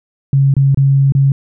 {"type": "tone with dropouts", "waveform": "sine", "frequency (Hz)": 137.4, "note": "C#3", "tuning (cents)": -15, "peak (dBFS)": -7, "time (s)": [0.33, 1.32], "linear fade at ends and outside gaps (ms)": 2, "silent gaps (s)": [[0.54, 0.566], [0.746, 0.773], [1.122, 1.15]], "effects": []}